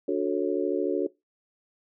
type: chord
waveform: sine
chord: D major seventh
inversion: none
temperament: just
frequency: 293.7 / 367.1 / 440.5 / 550.6 Hz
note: D4 / F#4 / A4 / C#5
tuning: 0 / -14 / +2 / -12 cents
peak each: -29 / -27 / -29 / -32 dBFS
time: 0.08-1.07 s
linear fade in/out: 5 ms
effects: noise-tail reverb RT60 0.2 s tail -20 dB re dry